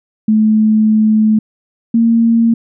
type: tone pair in turn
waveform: sine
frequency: 216.5 / 229.9 Hz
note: A3 / A#3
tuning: -28 / -24 cents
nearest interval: minor second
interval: 104 cents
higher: second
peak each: -7 dBFS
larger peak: neither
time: 0.28-1.39 / 1.94-2.54 s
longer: first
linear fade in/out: 5 ms
effects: none